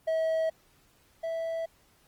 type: tone pair in turn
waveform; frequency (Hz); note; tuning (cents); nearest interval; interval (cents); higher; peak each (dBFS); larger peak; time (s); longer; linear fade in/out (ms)
triangle; 644 / 656.8; E5 / E5; -41 / -6; unison; 35; second; -23 / -28; first; 0.07-0.5 / 1.23-1.66; neither; 10
effects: pink hiss -64 dBFS RMS until 2.07 s + Opus 24 kbps